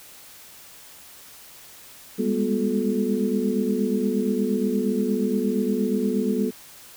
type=tone cluster; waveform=sine; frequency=200.2 / 208.7 / 244.8 / 360.2 / 432.1 Hz; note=G3 / G#3 / B3 / F#4 / A4; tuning=+37 / +9 / -15 / -46 / -31 cents; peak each=-26 / -28 / -25 / -30 / -27 dBFS; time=2.18-6.51 s; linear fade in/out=20 ms; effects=white hiss -46 dBFS RMS until 6.96 s

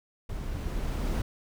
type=noise with level ramp; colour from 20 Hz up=brown; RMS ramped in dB=-36 to -27 dBFS; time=0.29-1.22 s; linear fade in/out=5 ms; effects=none

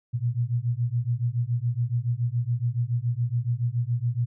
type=beating tone pair; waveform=sine; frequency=116.54 / 123.64 Hz; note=A#2 / B2; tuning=0 / +2 cents; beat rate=7.1 Hz; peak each=-26 dBFS; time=0.13-4.26 s; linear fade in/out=20 ms; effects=none

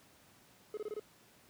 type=tone bursts; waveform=triangle; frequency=424.4 Hz; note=G#4; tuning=38 cents sharp; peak=-35 dBFS; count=5; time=0.74-0.996 s; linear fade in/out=2 ms; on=32 ms; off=24 ms; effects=pink hiss -63 dBFS RMS until 1.49 s + high-pass 100 Hz 12 dB/octave

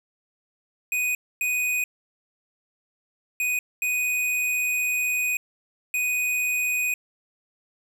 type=tone bursts at uneven times; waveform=square; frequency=2489 Hz; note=D#7; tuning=in tune; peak=-23 dBFS; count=5; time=0.92-1.15 / 1.41-1.84 / 3.4-3.59 / 3.82-5.37 / 5.94-6.94 s; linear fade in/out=2 ms; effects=none

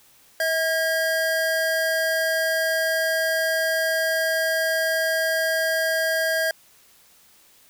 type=tone pair together; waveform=square; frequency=644.5 / 1624 Hz; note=E5 / G#6; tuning=-39 / -39 cents; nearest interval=octave + major third; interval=1600 cents; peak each=-24 dBFS; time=0.4-6.51 s; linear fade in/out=2 ms; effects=white hiss -55 dBFS RMS until 7.69 s

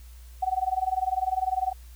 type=tone with tremolo; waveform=sine; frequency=753 Hz; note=F#5; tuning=30 cents sharp; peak=-20 dBFS; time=0.42-1.73 s; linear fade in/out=10 ms; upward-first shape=sine; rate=20 Hz; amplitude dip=95%; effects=added 60 Hz sine -43 dBFS peak until 1.95 s + white hiss -57 dBFS RMS until 1.95 s

